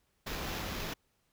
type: noise with sample-and-hold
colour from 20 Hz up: pink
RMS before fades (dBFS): -38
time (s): 0.26-0.94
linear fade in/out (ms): 10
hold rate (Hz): 8820
effects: pink hiss -75 dBFS RMS until 1.32 s